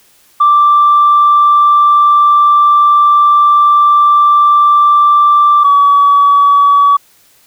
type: tone pair in turn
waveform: sine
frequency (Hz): 1174.7 / 1138.6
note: D6 / C#6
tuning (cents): 0 / +46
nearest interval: minor second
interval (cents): 54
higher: first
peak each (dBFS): -3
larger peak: neither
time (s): 0.4-5.64 / 5.64-6.97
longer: first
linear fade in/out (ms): 10
effects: tanh soft clip ceiling 0 dBFS + white hiss -48 dBFS RMS until 7.46 s